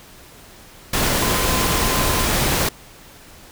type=tone in noise; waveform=sine; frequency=1029 Hz; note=C6; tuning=29 cents flat; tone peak=-27 dBFS; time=1.22-2.26 s; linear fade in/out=5 ms; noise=pink; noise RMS=-19 dBFS; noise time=0.93-2.69 s; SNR=-11 dB; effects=pink hiss -44 dBFS RMS until 3.51 s